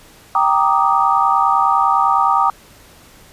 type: chord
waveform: sine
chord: Eb major seventh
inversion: first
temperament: equal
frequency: 784 / 932.3 / 1174.7 / 1244.5 Hz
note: G5 / Bb5 / D6 / Eb6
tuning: 0 / 0 / 0 / 0 cents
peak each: -17 dBFS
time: 0.35-2.5 s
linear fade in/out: 2 ms
effects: pink hiss -45 dBFS RMS until 3.32 s + resampled to 32000 Hz